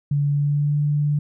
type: tone with pitch glide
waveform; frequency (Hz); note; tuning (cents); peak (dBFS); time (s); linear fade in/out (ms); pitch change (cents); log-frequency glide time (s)
sine; 143.8 to 146.99; D3 to D3; -36 to +2; -17; 0.11-1.19; 5; +38; 0.32-0.78
effects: none